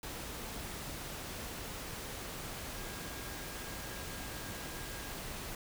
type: tone in noise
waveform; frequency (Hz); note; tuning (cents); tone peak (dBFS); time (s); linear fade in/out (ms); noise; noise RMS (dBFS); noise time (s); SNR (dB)
sine; 1625; G#6; -38; -53; 2.74-5.17; 2; pink; -43; 0.03-5.55; -13
effects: none